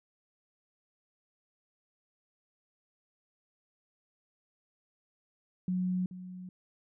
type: tone with echo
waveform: sine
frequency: 182.8 Hz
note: F#3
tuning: 21 cents flat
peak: -28 dBFS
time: 5.68-6.06 s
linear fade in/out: 2 ms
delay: 430 ms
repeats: 1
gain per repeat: -13 dB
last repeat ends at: 6.49 s
effects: none